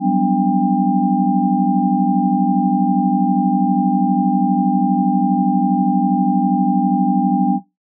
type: tone cluster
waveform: sine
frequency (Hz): 182.9 / 195.3 / 250.2 / 292.7 / 797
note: F#3 / G3 / B3 / D4 / G5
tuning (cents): -20 / -6 / +23 / -6 / +28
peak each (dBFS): -19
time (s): 0-7.6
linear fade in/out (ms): 50
effects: noise-tail reverb RT60 0.2 s tail -17 dB re dry